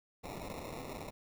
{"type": "noise with sample-and-hold", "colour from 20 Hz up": "blue", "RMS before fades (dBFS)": -44, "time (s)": [0.23, 1.11], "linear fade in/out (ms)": 20, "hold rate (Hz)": 1575, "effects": []}